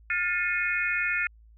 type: tone cluster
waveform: sine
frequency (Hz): 1418 / 1773 / 2159 / 2484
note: F6 / A6 / C#7 / D#7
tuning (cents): +26 / +13 / -46 / -3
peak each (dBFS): -30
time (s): 0.1-1.27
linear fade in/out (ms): 2
effects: added 55 Hz sine -51 dBFS peak until 1.57 s